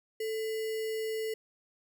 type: tone with sample-and-hold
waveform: sine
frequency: 440 Hz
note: A4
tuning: in tune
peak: -31 dBFS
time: 0.2-1.34 s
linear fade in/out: 5 ms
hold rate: 2450 Hz
effects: none